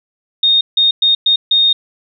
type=tone bursts at uneven times; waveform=sine; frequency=3695 Hz; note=A#7; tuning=16 cents flat; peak=-8 dBFS; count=5; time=0.43-0.61 / 0.77-0.91 / 1.02-1.15 / 1.26-1.36 / 1.51-1.73 s; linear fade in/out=5 ms; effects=none